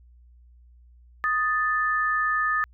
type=tone pair together; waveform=sine; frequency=1244.5 / 1760 Hz; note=D#6 / A6; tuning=0 / 0 cents; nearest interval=tritone; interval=600 cents; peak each=-24 dBFS; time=1.24-2.64 s; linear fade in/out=0 ms; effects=added 60 Hz sine -50 dBFS peak until 2.73 s